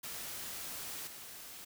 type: noise with level steps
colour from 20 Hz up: white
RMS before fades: -43 / -49 dBFS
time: 0.03-1.65 s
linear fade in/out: 10 ms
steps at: 1.07 s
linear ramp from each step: 2 ms
effects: none